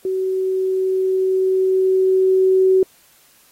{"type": "tone with level ramp", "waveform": "sine", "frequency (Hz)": 377.1, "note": "F#4", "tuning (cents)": 33, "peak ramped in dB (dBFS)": [-18, -10], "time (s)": [0.05, 2.83], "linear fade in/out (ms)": 2, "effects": ["white hiss -53 dBFS RMS until 3.51 s", "AAC 48 kbps"]}